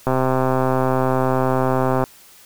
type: click train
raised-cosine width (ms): 1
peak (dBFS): -5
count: 257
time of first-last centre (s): 0.07-2.039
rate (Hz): 130
effects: white hiss -47 dBFS RMS until 2.45 s